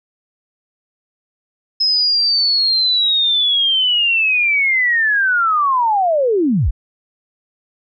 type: linear sweep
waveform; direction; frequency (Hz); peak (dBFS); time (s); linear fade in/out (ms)
sine; down; 5150 to 32.7; -12; 1.8-6.71; 10
effects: none